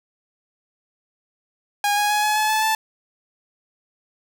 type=tone with pitch steps; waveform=sawtooth; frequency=819 / 828.5 / 838.1 / 847.9 / 857.7 / 867.7 / 877.8 Hz; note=G#5 / G#5 / G#5 / G#5 / A5 / A5 / A5; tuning=-24 / -4 / +16 / +36 / -44 / -24 / -4 cents; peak=-14 dBFS; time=1.84-2.75 s; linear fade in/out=2 ms; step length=130 ms; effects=none